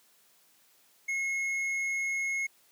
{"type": "tone with tanh clipping", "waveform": "sine", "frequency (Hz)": 2169, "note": "C#7", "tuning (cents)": -38, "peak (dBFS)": -30, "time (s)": [1.08, 2.47], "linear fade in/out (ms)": 10, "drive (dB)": 7, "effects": ["white hiss -64 dBFS RMS until 2.71 s", "high-pass 150 Hz 12 dB/octave"]}